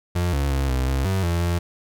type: tone with pitch steps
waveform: 35% pulse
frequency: 88.1 / 70.1 / 67.9 / 64.3 / 66.8 / 95.4 / 85.5 / 86.4 Hz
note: F2 / C#2 / C#2 / C2 / C2 / G2 / F2 / F2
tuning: +16 / +20 / -35 / -30 / +36 / -47 / -36 / -18 cents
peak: -18 dBFS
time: 0.15-1.59 s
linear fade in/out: 10 ms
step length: 180 ms
effects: none